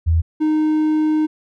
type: tone pair in turn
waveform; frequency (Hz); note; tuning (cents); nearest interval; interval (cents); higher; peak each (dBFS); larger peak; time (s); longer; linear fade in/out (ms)
sine / triangle; 82.2 / 309; E2 / D#4; -4 / -12; octave + major seventh; 2292; second; -12; neither; 0.06-0.22 / 0.4-1.27; second; 20
effects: none

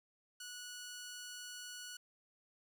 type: tone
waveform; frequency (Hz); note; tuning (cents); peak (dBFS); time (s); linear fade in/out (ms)
10% pulse; 1468; F#6; -14; -38; 0.4-1.97; 5
effects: none

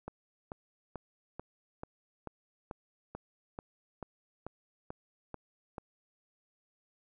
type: click train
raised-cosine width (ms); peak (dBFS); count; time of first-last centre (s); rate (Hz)
1; -26; 14; 0.08-5.782; 2.28
effects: none

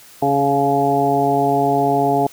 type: harmonic tone with a mistuned harmonic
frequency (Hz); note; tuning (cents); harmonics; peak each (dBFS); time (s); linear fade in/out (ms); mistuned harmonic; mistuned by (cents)
139.9; C#3; +16; 1 / 2 / 3 / 4 / 5 / 6; -25 / -21 / -20 / -29 / -17 / -21; 0.22-2.27; 5; 6; +16
effects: white hiss -44 dBFS RMS until 2.32 s

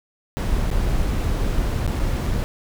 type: noise with dropouts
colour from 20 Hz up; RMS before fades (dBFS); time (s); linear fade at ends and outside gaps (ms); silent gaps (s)
brown; -21; 0.37-2.44; 0; 0.703-0.713 / 1.864-1.877 / 1.992-1.996 / 2.265-2.269
effects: none

